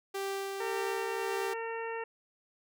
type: tone with tremolo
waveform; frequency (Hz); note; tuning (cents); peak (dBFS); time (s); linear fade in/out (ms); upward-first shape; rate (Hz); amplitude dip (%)
sawtooth; 392; G4; 0; -29; 0.14-1.54; 10; sine; 1.8; 30
type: harmonic tone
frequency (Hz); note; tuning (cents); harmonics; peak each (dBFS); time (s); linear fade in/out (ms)
455.8; A#4; -39; 1 / 2 / 3 / 4 / 5 / 6; -37 / -40 / -47 / -43 / -51 / -47; 0.6-2.04; 5
effects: none